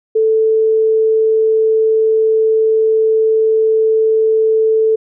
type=tone; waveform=sine; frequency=440.7 Hz; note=A4; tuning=3 cents sharp; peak=-9 dBFS; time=0.15-4.96 s; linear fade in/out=10 ms; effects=none